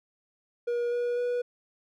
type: tone with pitch steps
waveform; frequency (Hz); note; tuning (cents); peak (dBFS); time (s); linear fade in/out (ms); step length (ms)
triangle; 478.2 / 482.9 / 487.7; A#4 / B4 / B4; +44 / -39 / -22; -24; 0.67-1.42; 10; 250
effects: none